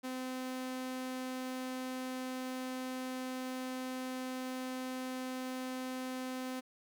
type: tone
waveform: sawtooth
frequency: 257 Hz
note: C4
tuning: 31 cents flat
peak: -34 dBFS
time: 0.03-6.61 s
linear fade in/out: 20 ms
effects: none